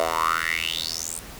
10% pulse tone with high-pass filter sweep, 81.6 Hz, E2, 17 cents flat, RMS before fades -26 dBFS, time 0-1.19 s, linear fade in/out 0 ms, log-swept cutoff 640 to 9000 Hz, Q 6.7, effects pink hiss -41 dBFS RMS until 1.39 s

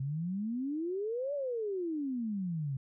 sine exponential two-way sweep, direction up then down, 130.3 to 587.3 to 130.3 Hz, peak -32 dBFS, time 0-2.77 s, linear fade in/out 5 ms, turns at 1.34 s, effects none

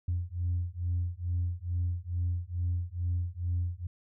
sine beating tone pair, 86.7 / 89 Hz, F2 / F2, -12 / +33 cents, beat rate 2.3 Hz, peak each -31 dBFS, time 0.08-3.87 s, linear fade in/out 5 ms, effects tanh soft clip ceiling -23 dBFS

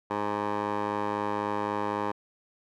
15% pulse tone with band-pass filter, 103.83 Hz, G#2, in tune, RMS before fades -30 dBFS, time 0.1-2.12 s, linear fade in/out 10 ms, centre 810 Hz, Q 2.1, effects none

